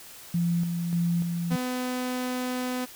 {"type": "tone with tremolo", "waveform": "sine", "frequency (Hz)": 171.3, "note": "F3", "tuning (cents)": -33, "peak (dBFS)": -22, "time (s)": [0.34, 1.56], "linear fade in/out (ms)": 5, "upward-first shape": "square", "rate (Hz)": 1.7, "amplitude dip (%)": 40}
{"type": "tone", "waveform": "sawtooth", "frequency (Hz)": 251.7, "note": "B3", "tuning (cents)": 33, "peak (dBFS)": -24, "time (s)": [1.5, 2.86], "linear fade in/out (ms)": 20}
{"effects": ["white hiss -46 dBFS RMS until 2.95 s"]}